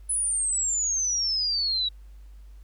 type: exponential sweep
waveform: sine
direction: down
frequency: 10200 to 3855 Hz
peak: -23 dBFS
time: 0.09-1.89 s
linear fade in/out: 10 ms
effects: added 50 Hz sine -43 dBFS peak until 2.63 s + pink hiss -66 dBFS RMS until 2.63 s